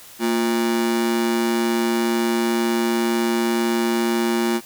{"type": "ring-modulated tone", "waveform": "45% pulse", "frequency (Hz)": 290, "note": "D4", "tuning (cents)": -22, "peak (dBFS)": -15, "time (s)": [0.19, 4.61], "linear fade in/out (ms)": 50, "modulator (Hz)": 61, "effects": ["white hiss -43 dBFS RMS until 4.65 s"]}